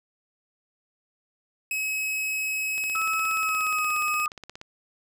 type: tone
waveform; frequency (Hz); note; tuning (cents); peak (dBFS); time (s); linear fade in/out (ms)
45% pulse; 2561; D#7; +49; -26; 1.71-4.26; 2
type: click train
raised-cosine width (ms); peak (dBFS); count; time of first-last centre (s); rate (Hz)
0.2; -23; 32; 2.78-4.614; 16.9
type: tone with pitch glide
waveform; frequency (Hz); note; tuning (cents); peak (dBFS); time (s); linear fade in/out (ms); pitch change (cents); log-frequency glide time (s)
sine; 1302 to 1221.8; E6 to D#6; -22 to -32; -26; 2.95-4.28; 2; -110; 3.35-3.99
effects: none